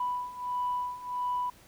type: beating tone pair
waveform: sine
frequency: 987.8 / 989.3 Hz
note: B5 / B5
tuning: 0 / +3 cents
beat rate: 1.5 Hz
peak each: -34 / -31 dBFS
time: 0-1.5 s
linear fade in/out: 5 ms
effects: tanh soft clip ceiling -23 dBFS + pink hiss -57 dBFS RMS until 1.67 s